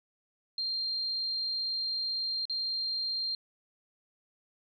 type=tone with dropouts; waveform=sine; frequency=4186 Hz; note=C8; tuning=in tune; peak=-30 dBFS; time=0.58-3.35 s; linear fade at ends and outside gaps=2 ms; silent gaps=2.454-2.497 s; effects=none